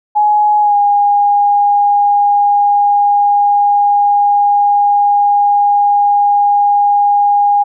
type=tone with pitch glide; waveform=sine; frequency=838 to 816.5 Hz; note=G#5 to G#5; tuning=+15 to -30 cents; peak=-7 dBFS; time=0.15-7.64 s; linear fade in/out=20 ms; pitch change=-45 cents; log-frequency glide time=0.6-0.76 s; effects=none